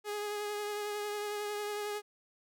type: tone with vibrato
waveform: sawtooth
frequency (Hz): 415.6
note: G#4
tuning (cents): +1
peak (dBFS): -31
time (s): 0.04-2.02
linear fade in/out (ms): 50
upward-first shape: triangle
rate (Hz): 11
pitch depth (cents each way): 22
effects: none